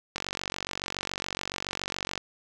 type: click train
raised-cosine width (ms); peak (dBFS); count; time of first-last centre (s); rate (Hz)
0.2; -13; 96; 0.16-2.177; 47.1
effects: none